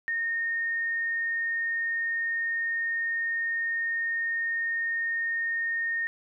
sine tone, 1840 Hz, A#6, 23 cents flat, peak -26 dBFS, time 0.08-6.07 s, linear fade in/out 0 ms, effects none

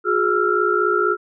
sine tone cluster, 361.9 / 417.3 / 1328 / 1392 Hz, F#4 / G#4 / E6 / F6, -38 / +8 / +12 / -6 cents, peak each -21 dBFS, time 0.04-1.17 s, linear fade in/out 50 ms, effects none

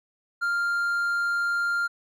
triangle tone, 1396.9 Hz, F6, in tune, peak -21 dBFS, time 0.41-1.88 s, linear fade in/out 20 ms, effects none

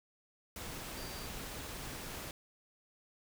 sine tone in noise, 4699 Hz, D8, in tune, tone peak -52 dBFS, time 0.97-1.27 s, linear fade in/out 2 ms, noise pink, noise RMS -44 dBFS, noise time 0.56-2.31 s, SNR -11 dB, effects none

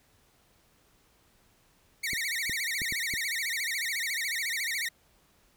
sawtooth tone with vibrato, 2040 Hz, C7, 44 cents flat, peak -26 dBFS, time 2.03-4.89 s, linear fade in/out 10 ms, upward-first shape sine, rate 14 Hz, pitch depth 210 cents each way
clicks, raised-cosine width 3 ms, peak -27 dBFS, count 5, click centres 2.133 / 2.496 / 2.818 / 2.924 / 3.138 s
effects pink hiss -65 dBFS RMS until 5.56 s

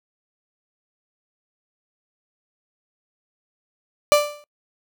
35% pulse tone with exponential decay, 589 Hz, D5, 5 cents sharp, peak -7 dBFS, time 4.12-4.44 s, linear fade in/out 0 ms, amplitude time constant 68 ms, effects noise-tail reverb RT60 0.1 s tail -25 dB re dry

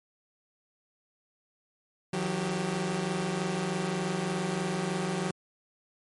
sawtooth tone cluster, 158.8 / 182.1 / 390.2 Hz, D#3 / F#3 / G4, +36 / -27 / -8 cents, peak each -31 / -27 / -31 dBFS, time 2.13-5.31 s, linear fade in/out 5 ms, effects MP3 48 kbps

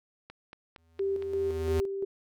click train, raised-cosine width 0.3 ms, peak -29 dBFS, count 5, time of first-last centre 0.3-1.224 s, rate 4.33 Hz
square tone with exponential growth, 82.4 Hz, E2, in tune, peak -27 dBFS, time 0.78-1.8 s, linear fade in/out 0 ms, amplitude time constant 220 ms
sine tone with tremolo, 392 Hz, G4, in tune, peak -26 dBFS, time 0.99-2.05 s, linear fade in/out 10 ms, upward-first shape square, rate 2.9 Hz, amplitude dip 45%
effects none

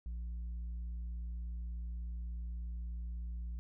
triangle tone with tanh clipping, 58.27 Hz, A#1, in tune, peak -39 dBFS, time 0.06-3.59 s, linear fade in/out 0 ms, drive 8 dB, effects none

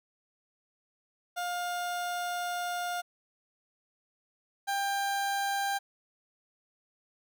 30% pulse tone pair in turn, 708 / 794.7 Hz, F5 / G5, +23 / +23 cents, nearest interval major second, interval 200 cents, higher second, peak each -29 / -26 dBFS, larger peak second, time 1.36-3.02 / 4.67-5.79 s, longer first, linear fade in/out 20 ms, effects none

